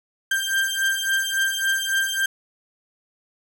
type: beating tone pair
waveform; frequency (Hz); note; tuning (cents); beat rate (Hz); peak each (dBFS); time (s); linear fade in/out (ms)
35% pulse; 1579 / 1582.6; G6 / G6; +12 / +16; 3.6; -22; 0.31-2.26; 5
effects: none